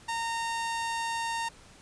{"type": "tone", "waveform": "sawtooth", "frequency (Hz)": 920, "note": "A#5", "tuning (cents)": -23, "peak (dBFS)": -26, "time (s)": [0.08, 1.49], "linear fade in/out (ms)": 10, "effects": ["pink hiss -54 dBFS RMS until 1.81 s", "resampled to 22050 Hz"]}